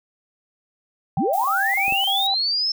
sine tone bursts, 784 Hz, G5, in tune, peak -23 dBFS, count 4, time 1.17-2.343 s, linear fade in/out 2 ms, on 270 ms, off 31 ms
sine linear sweep, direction up, 114.9 to 5340 Hz, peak -19 dBFS, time 1.17-2.72 s, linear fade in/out 5 ms
violet noise, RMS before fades -34 dBFS, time 1.33-2.27 s, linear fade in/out 5 ms
clicks, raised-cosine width 2 ms, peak -23 / -20 dBFS, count 2, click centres 1.881 / 1.924 s
effects none

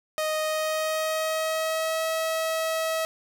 sawtooth tone with pitch glide, 622.3 to 643.9 Hz, D#5 to E5, 0 to -41 cents, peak -21 dBFS, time 0.18-3.05 s, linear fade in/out 0 ms, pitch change +59 cents, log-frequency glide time 0.42-2.05 s, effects none

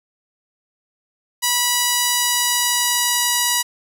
5% pulse tone with pitch glide, 976 to 969.8 Hz, B5 to B5, -21 to -32 cents, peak -4 dBFS, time 1.42-3.63 s, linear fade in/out 20 ms, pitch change -11 cents, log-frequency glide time 1.87-3.27 s, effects none

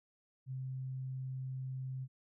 sine tone, 130.81 Hz, C3, in tune, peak -38 dBFS, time 0.46-2.08 s, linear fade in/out 50 ms, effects none

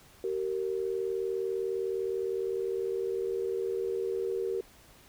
sine tone pair together, 383.1 / 462.9 Hz, G4 / A#4, -40 / -12 cents, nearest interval minor third, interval 328 cents, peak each -31 / -33 dBFS, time 0.24-4.61 s, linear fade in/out 2 ms, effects pink hiss -57 dBFS RMS until 5.08 s

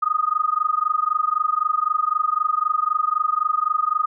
sine tone with amplitude modulation, 1242 Hz, D#6, 3 cents flat, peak -14 dBFS, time 0.02-4.06 s, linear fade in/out 10 ms, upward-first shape sine, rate 23.9 Hz, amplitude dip 95%, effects none

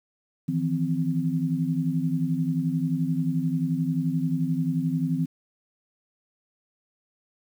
sine tone cluster, 157.4 / 168.8 / 258.3 Hz, D#3 / E3 / C4, +20 / +41 / -22 cents, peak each -27 dBFS, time 0.48-5.26 s, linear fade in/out 10 ms, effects 9-bit

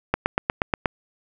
click train, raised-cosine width 0.5 ms, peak -4 dBFS, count 7, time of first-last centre 0.14-0.858 s, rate 8.36 Hz, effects none

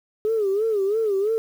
sine tone with vibrato, 417.4 Hz, G#4, 9 cents sharp, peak -18 dBFS, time 0.25-1.38 s, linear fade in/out 0 ms, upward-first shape sine, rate 3 Hz, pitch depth 140 cents each way, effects tanh soft clip ceiling -14 dBFS + 8-bit

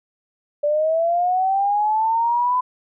sine linear sweep, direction up, 581 to 1010 Hz, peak -16 dBFS, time 0.63-2.61 s, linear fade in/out 10 ms, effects none

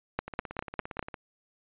two click trains, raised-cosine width 0.5 ms, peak -13 / -23 dBFS, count 5 / 16, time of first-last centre 0.19-0.993 / 0.28-1.142 s, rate 4.98 / 17.4 Hz, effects resampled to 8000 Hz

